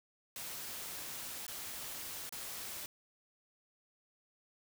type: noise with dropouts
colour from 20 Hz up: white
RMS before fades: -44 dBFS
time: 0.36-2.86 s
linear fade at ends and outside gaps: 1 ms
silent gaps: 1.466-1.48 / 2.293-2.324 s
effects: none